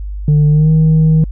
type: tone with pitch glide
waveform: sine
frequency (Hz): 149 to 157.86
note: D3 to D#3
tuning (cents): +25 to +25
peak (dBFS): -4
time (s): 0.28-1.24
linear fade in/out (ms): 2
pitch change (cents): +100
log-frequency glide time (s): 0.5-0.71
effects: tanh soft clip ceiling -5 dBFS + added 50 Hz sine -20 dBFS peak until 1.31 s